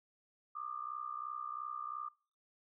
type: tone with amplitude modulation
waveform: sine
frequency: 1200 Hz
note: D6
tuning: 37 cents sharp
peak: -36 dBFS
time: 0.55-2.09 s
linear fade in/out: 10 ms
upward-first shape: sine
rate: 62.9 Hz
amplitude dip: 90%
effects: noise-tail reverb RT60 0.4 s tail -23 dB re dry